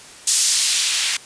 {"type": "noise with band-pass filter sweep", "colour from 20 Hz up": "blue", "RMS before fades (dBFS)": -18, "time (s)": [0.27, 1.17], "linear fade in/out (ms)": 5, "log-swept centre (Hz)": [6500, 2400], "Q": 1, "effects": ["white hiss -41 dBFS RMS until 1.25 s", "resampled to 22050 Hz"]}